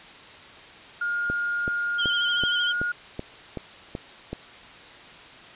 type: tone with pitch glide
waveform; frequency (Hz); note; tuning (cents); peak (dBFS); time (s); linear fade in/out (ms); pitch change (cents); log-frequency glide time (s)
sine; 1420 to 1434.8; F6 to F6; +28 to +46; -24; 1.01-2.92; 5; +18; 2.12-2.57
type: click train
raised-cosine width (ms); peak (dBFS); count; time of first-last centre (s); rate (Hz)
2; -17; 9; 1.3-4.33; 2.64
type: tone with vibrato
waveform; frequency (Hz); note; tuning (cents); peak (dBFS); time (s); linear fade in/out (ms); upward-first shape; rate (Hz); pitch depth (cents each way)
sine; 3136; G7; 0; -24; 1.98-2.73; 20; sine; 13; 54
effects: white hiss -45 dBFS RMS until 5.55 s + resampled to 8000 Hz